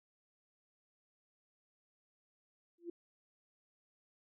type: tone with exponential growth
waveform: sine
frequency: 343.5 Hz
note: F4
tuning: 29 cents flat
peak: -37 dBFS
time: 2.78-2.9 s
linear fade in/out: 5 ms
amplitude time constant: 26 ms
effects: none